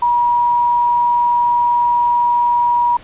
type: tone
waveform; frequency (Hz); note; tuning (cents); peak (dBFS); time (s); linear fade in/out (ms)
sine; 960; B5; -49; -11; 0.02-2.97; 5
effects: pink hiss -41 dBFS RMS until 3.03 s + resampled to 8000 Hz